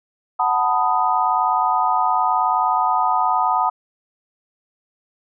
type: chord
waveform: sine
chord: B dominant seventh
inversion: second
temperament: equal with one note detuned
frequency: 740 / 888.7 / 987.8 / 1244.5 Hz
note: F#5 / A5 / B5 / D#6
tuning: 0 / +17 / 0 / 0 cents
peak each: -21 dBFS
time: 0.39-3.7 s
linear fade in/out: 10 ms
effects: none